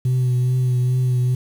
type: tone with vibrato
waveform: sine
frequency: 126.1 Hz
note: B2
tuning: 36 cents sharp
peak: -13 dBFS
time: 0.05-1.35 s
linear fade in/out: 5 ms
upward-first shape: triangle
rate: 2.4 Hz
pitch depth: 29 cents each way
effects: tanh soft clip ceiling -14 dBFS + 7-bit